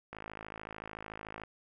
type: click train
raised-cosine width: 0.5 ms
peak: -27 dBFS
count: 71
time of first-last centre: 0.13-1.436 s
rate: 53.6 Hz
effects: none